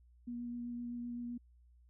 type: tone with vibrato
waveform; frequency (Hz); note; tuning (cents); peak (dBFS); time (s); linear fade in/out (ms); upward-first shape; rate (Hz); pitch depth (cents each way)
sine; 240; B3; -49; -39; 0.27-1.38; 10; sine; 7.8; 11
effects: added 60 Hz sine -61 dBFS peak until 1.89 s